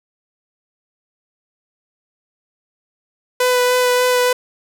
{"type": "tone with vibrato", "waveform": "sawtooth", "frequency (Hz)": 498.1, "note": "B4", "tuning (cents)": 15, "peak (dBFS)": -9, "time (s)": [3.4, 4.33], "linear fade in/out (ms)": 5, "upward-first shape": "sine", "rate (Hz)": 3.4, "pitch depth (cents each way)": 12, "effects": []}